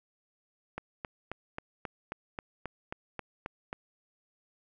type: click train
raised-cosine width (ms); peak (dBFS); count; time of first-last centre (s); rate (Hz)
0.5; -21; 12; 0.78-3.729; 3.73
effects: none